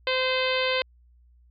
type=harmonic tone; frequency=516 Hz; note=C5; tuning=24 cents flat; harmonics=1 / 2 / 3 / 4 / 5 / 6 / 7 / 8 / 9; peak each=-26 / -32 / -33 / -31 / -31 / -32 / -34 / -36 / -39 dBFS; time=0.07-0.82 s; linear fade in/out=2 ms; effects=added 60 Hz sine -54 dBFS peak until 1.5 s